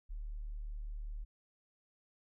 sine tone, 37.38 Hz, D1, 31 cents sharp, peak -39 dBFS, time 0.09-1.25 s, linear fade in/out 20 ms, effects none

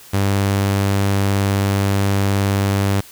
sawtooth tone, 99 Hz, G2, 18 cents sharp, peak -11 dBFS, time 0.13-3.01 s, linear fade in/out 10 ms, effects white hiss -42 dBFS RMS until 3.11 s

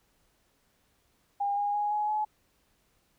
sine tone with pitch steps, 807 / 817.8 / 828.7 / 839.8 / 851 Hz, G#5 / G#5 / G#5 / G#5 / G#5, -50 / -27 / -4 / +19 / +42 cents, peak -26 dBFS, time 1.4-2.25 s, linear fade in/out 10 ms, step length 170 ms, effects pink hiss -70 dBFS RMS until 3.18 s

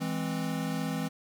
square chord, E augmented, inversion none, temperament equal, 164.81 / 207.7 / 261.6 Hz, E3 / G#3 / B#3, 0 / 0 / 0 cents, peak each -34 / -37 / -35 dBFS, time 0-1.09 s, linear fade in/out 20 ms, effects none

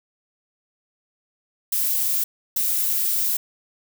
violet noise bursts at uneven times, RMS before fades -22 dBFS, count 2, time 1.72-2.24 / 2.56-3.37 s, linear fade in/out 5 ms, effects none

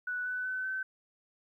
sine tone with pitch steps, 1480 / 1497.2 / 1514.6 / 1532.2 Hz, F#6 / F#6 / F#6 / G6, 0 / +20 / +40 / -40 cents, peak -32 dBFS, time 0.07-0.83 s, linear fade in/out 5 ms, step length 190 ms, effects 12-bit

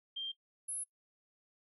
sine tone pair in turn, 3177 / 10576 Hz, G7 / E9, +23 / +5 cents, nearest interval octave + major sixth, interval 2082 cents, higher second, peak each -36 / -37 dBFS, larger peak first, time 0.16-0.32 / 0.68-0.84 s, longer neither, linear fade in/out 10 ms, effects noise-tail reverb RT60 0.1 s tail -18 dB re dry

